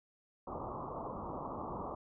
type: low-pass noise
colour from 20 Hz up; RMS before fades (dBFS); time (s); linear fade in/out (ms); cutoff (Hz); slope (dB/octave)
white; -42; 0.47-1.95; 5; 1200; 96
effects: none